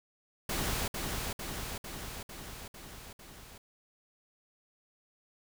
pink noise with echo, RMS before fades -33 dBFS, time 0.49-0.88 s, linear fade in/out 5 ms, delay 450 ms, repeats 6, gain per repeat -3 dB, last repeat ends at 3.58 s, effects none

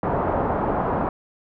white low-pass noise, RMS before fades -23 dBFS, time 0.03-1.09 s, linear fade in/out 2 ms, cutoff 1000 Hz, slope 24 dB/octave, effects none

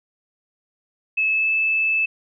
sine tone with pitch glide, 2599 to 2622 Hz, E7 to E7, -25 to -10 cents, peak -17 dBFS, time 1.17-2.06 s, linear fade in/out 10 ms, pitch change +15 cents, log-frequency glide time 1.29-1.51 s, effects none

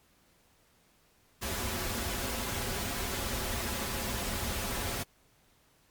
pink noise with comb filter, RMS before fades -34 dBFS, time 1.41-5.04 s, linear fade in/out 20 ms, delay 6.5 ms, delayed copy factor -0.6, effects pink hiss -66 dBFS RMS until 5.9 s + MP3 96 kbps

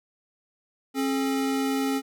square tone pair together, 269.9 / 426.7 Hz, C#4 / G#4, -46 / +47 cents, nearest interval minor sixth, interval 793 cents, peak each -25 / -32 dBFS, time 0.94-2.02 s, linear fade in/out 50 ms, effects none

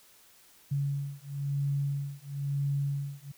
sine beating tone pair, 140.3 / 141.3 Hz, C#3 / C#3, +21 / +34 cents, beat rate 1 Hz, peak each -32 / -32 dBFS, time 0.71-3.32 s, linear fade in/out 10 ms, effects white hiss -59 dBFS RMS until 3.37 s

